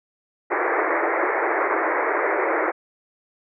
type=band-pass noise; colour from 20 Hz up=pink; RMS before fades=-22 dBFS; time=0.5-2.72 s; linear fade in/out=20 ms; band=320 to 2200 Hz; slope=96 dB/octave; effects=none